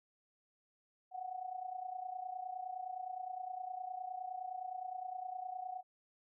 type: tone with amplitude modulation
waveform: sine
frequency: 740 Hz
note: F#5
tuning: in tune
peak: -37 dBFS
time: 1.11-5.83 s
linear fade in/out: 50 ms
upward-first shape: sine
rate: 29.7 Hz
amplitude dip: 75%
effects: none